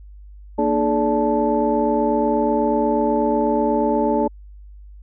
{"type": "tone cluster", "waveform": "sine", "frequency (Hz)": [235.3, 303.5, 423.6, 579, 875], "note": ["A#3", "D#4", "G#4", "D5", "A5"], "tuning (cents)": [16, -43, 34, -25, -10], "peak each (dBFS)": -22, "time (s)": [0.58, 4.28], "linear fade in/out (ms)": 10, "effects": ["tanh soft clip ceiling -5 dBFS", "added 50 Hz sine -38 dBFS peak until 5.02 s"]}